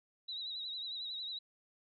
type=tone with vibrato; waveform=sine; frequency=3877 Hz; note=B7; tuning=33 cents flat; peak=-39 dBFS; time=0.28-1.39 s; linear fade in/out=10 ms; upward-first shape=triangle; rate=11 Hz; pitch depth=80 cents each way; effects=none